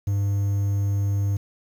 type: tone with quantisation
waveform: triangle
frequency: 100 Hz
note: G2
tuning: 35 cents sharp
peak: -18 dBFS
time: 0.07-1.37 s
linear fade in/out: 5 ms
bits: 8
effects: none